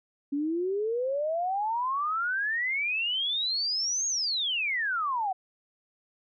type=exponential two-way sweep; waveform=sine; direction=up then down; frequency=277.2 to 6645 to 732 Hz; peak=-26 dBFS; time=0.32-5.33 s; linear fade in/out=10 ms; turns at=4.07 s; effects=none